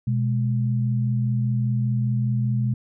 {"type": "tone pair together", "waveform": "sine", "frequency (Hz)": [123.47, 208.5], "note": ["B2", "G#3"], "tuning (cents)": [0, 7], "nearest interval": "major sixth", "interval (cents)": 907, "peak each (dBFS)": [-20, -27], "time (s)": [0.07, 2.74], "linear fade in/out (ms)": 5, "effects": []}